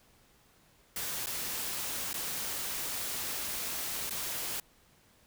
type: noise with dropouts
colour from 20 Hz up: white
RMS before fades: -36 dBFS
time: 0.96-4.6 s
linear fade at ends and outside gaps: 2 ms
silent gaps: 1.26-1.269 / 2.131-2.141 / 4.096-4.107 s
effects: pink hiss -64 dBFS RMS until 5.26 s